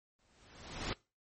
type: noise with exponential growth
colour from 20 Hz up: pink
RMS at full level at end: -35 dBFS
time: 0.19-0.93 s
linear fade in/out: 0 ms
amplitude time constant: 160 ms
effects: noise-tail reverb RT60 0.3 s tail -23 dB re dry + MP3 32 kbps